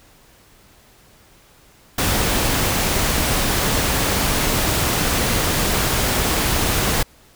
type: noise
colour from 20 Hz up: pink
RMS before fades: -19 dBFS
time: 1.98-7.03 s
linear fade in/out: 5 ms
effects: pink hiss -51 dBFS RMS until 7.35 s